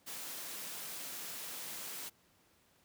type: high-pass noise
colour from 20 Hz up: white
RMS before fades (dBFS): -44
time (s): 0.06-2.1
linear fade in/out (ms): 20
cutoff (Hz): 140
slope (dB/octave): 24
effects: pink hiss -69 dBFS RMS until 2.84 s + high-pass 80 Hz 12 dB/octave